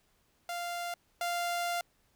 sawtooth tone pair in turn, 696 / 696 Hz, F5 / F5, -6 / -6 cents, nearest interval unison, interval 0 cents, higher neither, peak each -31 / -27 dBFS, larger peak second, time 0.49-0.94 / 1.21-1.81 s, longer second, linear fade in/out 2 ms, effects pink hiss -71 dBFS RMS until 2.15 s

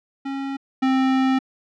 square tone pair in turn, 273.2 / 263.1 Hz, C#4 / C4, -25 / +10 cents, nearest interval minor second, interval 65 cents, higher first, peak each -26 / -17 dBFS, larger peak second, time 0.25-0.57 / 0.82-1.39 s, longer second, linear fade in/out 10 ms, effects low-pass 3000 Hz 12 dB/octave

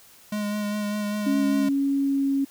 square tone with vibrato, 208.1 Hz, G#3, 4 cents sharp, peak -26 dBFS, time 0.32-1.69 s, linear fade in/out 5 ms, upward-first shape sine, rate 5 Hz, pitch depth 19 cents each way
sine tone with pitch glide, 277.2 to 275 Hz, C#4 to C#4, 0 to -14 cents, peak -20 dBFS, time 1.26-2.45 s, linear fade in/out 10 ms, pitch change -14 cents, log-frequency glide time 1.98-2.25 s
effects white hiss -52 dBFS RMS until 2.5 s

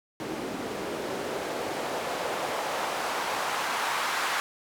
white noise with band-pass filter sweep, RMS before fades -31 dBFS, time 0.2-4.4 s, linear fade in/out 0 ms, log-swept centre 300 to 1200 Hz, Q 1.3, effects none

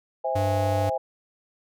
sine chord, C augmented, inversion none, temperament just, 523.3 / 654.1 / 817.6 Hz, C5 / E5 / G#5, 0 / -14 / -27 cents, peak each -28 dBFS, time 0.24-0.98 s, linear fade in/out 10 ms
square tone, 98 Hz, G2, in tune, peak -25 dBFS, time 0.35-0.9 s, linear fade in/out 10 ms
effects none

